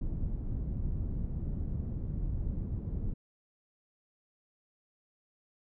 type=low-pass noise; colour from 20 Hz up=pink; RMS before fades=-34 dBFS; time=0.01-3.14 s; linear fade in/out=5 ms; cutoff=160 Hz; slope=12 dB/octave; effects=none